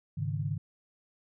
sine chord, Ab suspended fourth, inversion none, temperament equal, 103.83 / 138.59 / 155.56 Hz, Ab2 / Db3 / Eb3, 0 / 0 / 0 cents, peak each -34 dBFS, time 0.17-0.58 s, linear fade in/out 10 ms, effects none

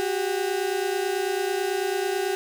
35% pulse tone pair together, 370 / 399.1 Hz, F#4 / G4, 0 / +31 cents, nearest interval minor second, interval 131 cents, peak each -25 dBFS, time 0-2.35 s, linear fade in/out 0 ms, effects none

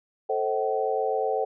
sine chord, A diminished seventh, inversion none, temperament just, 440 / 528 / 633.6 / 760.3 Hz, A4 / C5 / Eb5 / Gb5, 0 / +16 / +31 / +47 cents, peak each -27 / -29 / -33 / -28 dBFS, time 0.29-1.45 s, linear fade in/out 10 ms, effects none

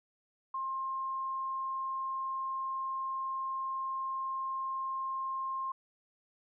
sine tone, 1062 Hz, C6, 25 cents sharp, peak -33 dBFS, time 0.54-5.72 s, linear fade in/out 5 ms, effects none

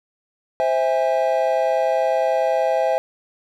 triangle chord, C augmented, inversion none, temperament just, 523.3 / 654.1 / 817.6 Hz, C5 / E5 / G#5, 0 / -14 / -27 cents, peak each -19 / -18 / -21 dBFS, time 0.6-2.98 s, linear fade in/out 0 ms, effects none

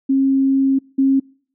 sine tone pair in turn, 269.7 / 269.7 Hz, C#4 / C#4, -47 / -47 cents, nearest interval unison, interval 0 cents, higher neither, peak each -12 / -11 dBFS, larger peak second, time 0.09-0.79 / 0.98-1.2 s, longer first, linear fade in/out 10 ms, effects noise-tail reverb RT60 0.5 s tail -26 dB re dry

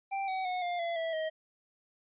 square tone with pitch steps, 784 / 756.4 / 729.8 / 704.1 / 679.4 / 655.5 / 632.4 Hz, G5 / F#5 / F#5 / F5 / F5 / E5 / D#5, 0 / +38 / -24 / +14 / -48 / -10 / +28 cents, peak -32 dBFS, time 0.11-1.3 s, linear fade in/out 20 ms, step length 170 ms, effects resampled to 8000 Hz

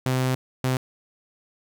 sawtooth tone bursts at uneven times, 129.1 Hz, C3, 23 cents flat, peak -17 dBFS, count 2, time 0.06-0.35 / 0.64-0.77 s, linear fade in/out 2 ms, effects 9-bit

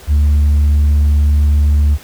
sine tone, 73.42 Hz, D2, in tune, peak -5 dBFS, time 0.07-1.98 s, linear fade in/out 50 ms, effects tanh soft clip ceiling -7 dBFS + pink hiss -38 dBFS RMS until 2.03 s

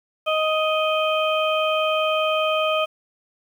harmonic tone, 625 Hz, D#5, 8 cents sharp, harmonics 1 / 2 / 4 / 5, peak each -21 / -24 / -27 / -28 dBFS, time 0.26-2.86 s, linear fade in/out 20 ms, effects 8-bit

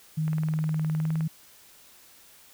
sine tone with pitch glide, 156.4 to 159.13 Hz, D#3 to D#3, +9 to +39 cents, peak -24 dBFS, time 0.17-1.28 s, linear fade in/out 10 ms, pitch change +30 cents, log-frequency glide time 0.99-1.11 s
click train, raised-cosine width 0.5 ms, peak -26 dBFS, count 19, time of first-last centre 0.28-1.208 s, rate 19.4 Hz
effects white hiss -54 dBFS RMS until 2.53 s

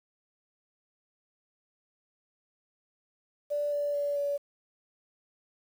sine tone with pitch steps, 584 / 579.6 / 575.3 / 571 Hz, D5 / D5 / D5 / D5, -10 / -23 / -36 / -49 cents, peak -27 dBFS, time 3.5-4.38 s, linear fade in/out 20 ms, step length 220 ms, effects 9-bit

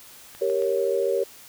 clicks, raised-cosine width 0.3 ms, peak -27 dBFS, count 3, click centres 0.35 / 0.499 / 0.621 s
sine chord, G diminished, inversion none, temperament equal, 392 / 466.2 / 554.4 Hz, G4 / Bb4 / Db5, 0 / 0 / 0 cents, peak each -25 / -25 / -25 dBFS, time 0.41-1.24 s, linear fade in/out 10 ms
effects white hiss -47 dBFS RMS until 1.48 s

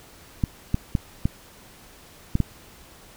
clicks, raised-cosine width 5 ms, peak -8 dBFS, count 6, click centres 0.438 / 0.744 / 0.952 / 1.255 / 2.354 / 2.403 s, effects pink hiss -49 dBFS RMS until 3.16 s

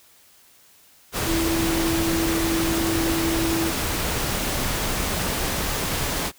sine tone in noise, 329.6 Hz, E4, in tune, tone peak -22 dBFS, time 1.25-3.73 s, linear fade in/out 50 ms, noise pink, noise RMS -25 dBFS, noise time 1.12-6.32 s, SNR 0 dB, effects white hiss -54 dBFS RMS until 6.38 s

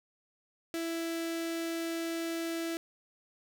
sawtooth tone with notch filter, 331.5 Hz, E4, 10 cents sharp, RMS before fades -35 dBFS, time 0.74-2.77 s, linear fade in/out 0 ms, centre 960 Hz, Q 1.8, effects none

